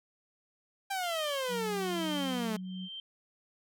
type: exponential sweep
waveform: sawtooth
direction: down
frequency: 798 to 210 Hz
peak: -28 dBFS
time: 0.9-2.57 s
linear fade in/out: 10 ms
type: tone with tremolo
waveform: sine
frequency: 3136 Hz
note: G7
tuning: in tune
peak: -37 dBFS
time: 1.03-3 s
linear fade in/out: 2 ms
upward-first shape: triangle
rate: 1.1 Hz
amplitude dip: 100%
type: tone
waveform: sine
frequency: 185.3 Hz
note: F#3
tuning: 3 cents sharp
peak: -37 dBFS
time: 1.48-2.89 s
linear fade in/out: 50 ms
effects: none